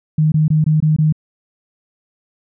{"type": "tone bursts", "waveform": "sine", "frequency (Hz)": 154.7, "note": "D#3", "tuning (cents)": -10, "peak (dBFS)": -10, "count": 6, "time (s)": [0.18, 1.125], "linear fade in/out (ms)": 5, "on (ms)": 140, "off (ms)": 21, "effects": []}